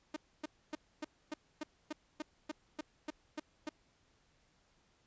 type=tone bursts; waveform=sawtooth; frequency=305.8 Hz; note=D#4; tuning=30 cents flat; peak=-34 dBFS; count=13; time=0.14-3.692 s; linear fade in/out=5 ms; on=24 ms; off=270 ms; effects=pink hiss -72 dBFS RMS until 5.06 s + resampled to 16000 Hz